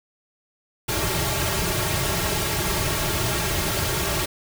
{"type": "noise with comb filter", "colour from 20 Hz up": "pink", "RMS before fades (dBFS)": -24, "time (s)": [0.88, 4.26], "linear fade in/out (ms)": 10, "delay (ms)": 4, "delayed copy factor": -0.85, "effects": []}